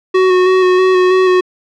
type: tone with vibrato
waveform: square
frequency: 370 Hz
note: F#4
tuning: in tune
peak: -8 dBFS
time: 0.14-1.41 s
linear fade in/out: 10 ms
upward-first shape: square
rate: 3.1 Hz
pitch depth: 17 cents each way
effects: low-pass 3000 Hz 12 dB/octave